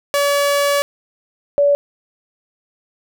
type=tone pair in turn; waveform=sawtooth / sine; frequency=570 / 572.3 Hz; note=C#5 / D5; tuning=+48 / -45 cents; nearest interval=unison; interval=7 cents; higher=second; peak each=-10 dBFS; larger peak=neither; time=0.14-0.82 / 1.58-1.75 s; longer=first; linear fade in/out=0 ms; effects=none